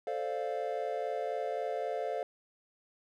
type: chord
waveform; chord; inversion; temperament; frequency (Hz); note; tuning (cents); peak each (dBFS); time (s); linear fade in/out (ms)
triangle; D minor seventh; second; equal; 440 / 523.3 / 587.3 / 698.5; A4 / C5 / D5 / F5; 0 / 0 / 0 / 0; -36 / -36 / -37 / -35; 0.07-2.23; 2
effects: none